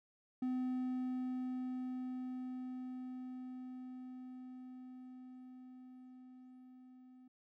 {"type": "tone with level ramp", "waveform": "triangle", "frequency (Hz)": 254.3, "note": "C4", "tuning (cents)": -49, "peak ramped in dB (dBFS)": [-32, -55], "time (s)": [0.42, 7.28], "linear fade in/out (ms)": 5, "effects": []}